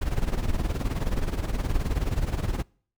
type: noise with tremolo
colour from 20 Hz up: brown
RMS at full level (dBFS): -23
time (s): 0.01-2.63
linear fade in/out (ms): 10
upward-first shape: sine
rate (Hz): 19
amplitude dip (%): 75
effects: noise-tail reverb RT60 0.5 s tail -26 dB re dry